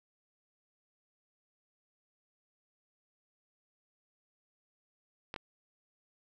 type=clicks; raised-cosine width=0.3 ms; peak=-23 dBFS; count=2; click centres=5.341 / 5.362 s; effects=none